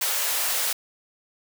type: high-pass noise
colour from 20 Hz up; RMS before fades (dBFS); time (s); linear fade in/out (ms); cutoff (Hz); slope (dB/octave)
white; -25; 0.01-0.73; 5; 480; 24
effects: none